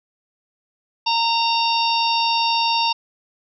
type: harmonic tone with a mistuned harmonic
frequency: 923 Hz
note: A#5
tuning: 17 cents flat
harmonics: 1 / 3 / 4 / 5 / 6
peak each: -19 / -24 / -25 / -26 / -27 dBFS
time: 1.06-2.93 s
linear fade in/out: 10 ms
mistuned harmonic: 6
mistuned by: -27 cents
effects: none